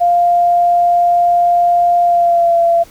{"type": "tone with pitch glide", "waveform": "sine", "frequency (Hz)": [698.5, 680.2], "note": ["F5", "F5"], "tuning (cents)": [0, -46], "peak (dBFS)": -8, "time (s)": [0, 2.84], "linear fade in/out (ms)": 20, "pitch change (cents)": -46, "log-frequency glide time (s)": [2.02, 2.57], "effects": ["pink hiss -43 dBFS RMS until 2.9 s"]}